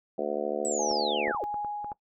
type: harmonic tone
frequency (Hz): 73.42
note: D2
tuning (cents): 0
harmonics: 3 / 4 / 5 / 6 / 7 / 8 / 9 / 10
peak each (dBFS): -39 / -39 / -34 / -34 / -33 / -39 / -34 / -39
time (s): 0.18-1.32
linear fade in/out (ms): 5
type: linear sweep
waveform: sine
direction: down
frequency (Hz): 8000 to 309.8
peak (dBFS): -30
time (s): 0.65-1.44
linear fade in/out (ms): 0
type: tone with tremolo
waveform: sine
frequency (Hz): 830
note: G#5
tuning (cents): -1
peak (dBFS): -29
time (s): 0.79-1.93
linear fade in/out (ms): 5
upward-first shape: triangle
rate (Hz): 1.6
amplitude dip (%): 45
type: clicks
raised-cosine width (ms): 1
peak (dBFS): -28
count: 8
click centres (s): 0.913 / 1.278 / 1.347 / 1.438 / 1.543 / 1.647 / 1.845 / 1.918
effects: noise-tail reverb RT60 0.1 s tail -20 dB re dry